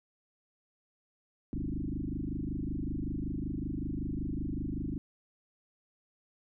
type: tone with frequency modulation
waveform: sine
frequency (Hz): 164.81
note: E3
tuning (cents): 0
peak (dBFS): -32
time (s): 1.53-4.98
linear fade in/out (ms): 0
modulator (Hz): 25.3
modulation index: 5.9
effects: none